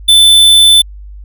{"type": "tone", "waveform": "square", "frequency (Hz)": 3520, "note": "A7", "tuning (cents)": 0, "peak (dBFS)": -3, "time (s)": [0.08, 0.82], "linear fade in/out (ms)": 10, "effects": ["added 50 Hz sine -27 dBFS peak until 1.24 s"]}